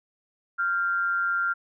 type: tone pair together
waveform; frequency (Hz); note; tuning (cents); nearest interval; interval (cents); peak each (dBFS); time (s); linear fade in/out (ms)
sine; 1389.9 / 1574; F6 / G6; -9 / +7; major second; 216; -23 / -32; 0.58-1.54; 20
effects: none